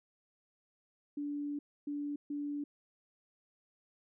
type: tone bursts at uneven times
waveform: sine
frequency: 290 Hz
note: D4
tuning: 22 cents flat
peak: -35 dBFS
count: 3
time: 1.17-1.59 / 1.87-2.16 / 2.3-2.64 s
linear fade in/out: 5 ms
effects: none